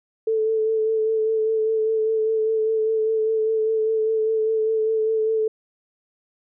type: tone with vibrato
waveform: sine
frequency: 440 Hz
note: A4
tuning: in tune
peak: -18 dBFS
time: 0.27-5.48 s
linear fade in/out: 5 ms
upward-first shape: sine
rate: 5 Hz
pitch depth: 21 cents each way
effects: none